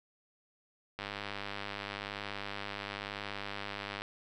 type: click train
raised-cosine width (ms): 0.3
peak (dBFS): -22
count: 307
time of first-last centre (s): 0.99-4.02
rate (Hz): 101
effects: none

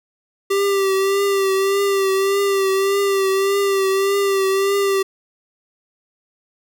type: tone with vibrato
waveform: square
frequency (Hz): 392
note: G4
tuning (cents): 0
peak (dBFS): -16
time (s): 0.5-5.03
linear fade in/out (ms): 10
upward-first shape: triangle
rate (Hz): 1.7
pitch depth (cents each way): 41
effects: none

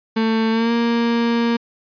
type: tone with pitch glide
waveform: 35% pulse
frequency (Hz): 223.1 to 233.8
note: A3 to A#3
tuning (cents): +24 to +5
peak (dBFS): -14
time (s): 0.16-1.57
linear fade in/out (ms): 10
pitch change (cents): +81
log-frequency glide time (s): 0.51-0.72
effects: resampled to 11025 Hz

